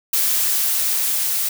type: noise with level ramp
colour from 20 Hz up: blue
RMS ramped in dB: -18 to -21 dBFS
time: 0.13-1.49 s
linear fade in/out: 5 ms
effects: none